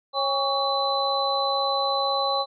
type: tone cluster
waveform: sine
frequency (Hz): 548 / 812 / 1126 / 4019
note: C#5 / G#5 / C#6 / B7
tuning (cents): -20 / -39 / +27 / +30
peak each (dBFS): -27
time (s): 0.13-2.46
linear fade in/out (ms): 50
effects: none